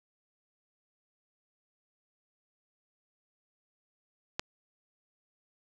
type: click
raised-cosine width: 0.2 ms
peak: -13 dBFS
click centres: 4.395 s
effects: none